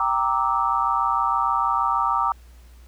sine chord, E half-diminished seventh, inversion first, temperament equal with one note detuned, 784 / 932.3 / 1174.7 / 1301.1 Hz, G5 / Bb5 / D6 / E6, 0 / 0 / 0 / -23 cents, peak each -27 / -24 / -22 / -26 dBFS, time 0-2.32 s, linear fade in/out 2 ms, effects added 60 Hz sine -44 dBFS peak until 2.87 s + pink hiss -57 dBFS RMS until 2.87 s

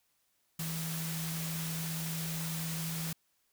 sine tone in noise, 162.7 Hz, E3, 22 cents flat, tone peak -36 dBFS, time 0.59-3.13 s, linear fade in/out 5 ms, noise white, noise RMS -40 dBFS, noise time 0.59-3.13 s, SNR +1 dB, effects white hiss -75 dBFS RMS until 3.52 s

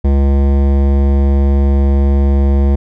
sine tone with hard clipping, 69.3 Hz, C#2, in tune, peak -10 dBFS, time 0.04-2.76 s, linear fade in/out 10 ms, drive 16 dB, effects none

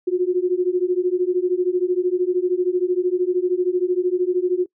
sine beating tone pair, 355.3 / 368.3 Hz, F4 / F#4, +30 / -8 cents, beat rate 13 Hz, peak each -20 / -20 dBFS, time 0.07-4.66 s, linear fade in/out 10 ms, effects noise-tail reverb RT60 0.1 s tail -25 dB re dry

